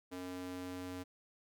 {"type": "tone with high-pass filter sweep", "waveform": "square", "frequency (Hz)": 91.1, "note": "F#2", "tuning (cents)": -26, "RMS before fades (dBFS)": -44, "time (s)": [0.11, 1.04], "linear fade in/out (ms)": 20, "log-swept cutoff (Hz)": [300, 190], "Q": 1.7, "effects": []}